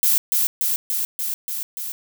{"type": "noise with echo", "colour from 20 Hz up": "violet", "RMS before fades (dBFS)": -17, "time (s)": [0.03, 0.18], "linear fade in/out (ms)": 0, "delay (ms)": 290, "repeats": 6, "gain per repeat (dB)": -2, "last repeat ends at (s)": 1.92, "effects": []}